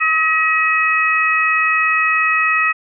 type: harmonic tone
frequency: 637 Hz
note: D#5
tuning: 41 cents sharp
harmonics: 2 / 3 / 4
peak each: -17 / -17 / -17 dBFS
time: 0-2.73 s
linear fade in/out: 20 ms
effects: none